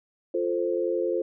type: chord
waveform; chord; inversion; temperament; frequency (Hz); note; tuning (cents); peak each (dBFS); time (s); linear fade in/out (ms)
sine; F major; none; equal; 349.2 / 440 / 523.3; F4 / A4 / C5; 0 / 0 / 0; -27 / -29 / -28; 0.34-1.22; 5
effects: none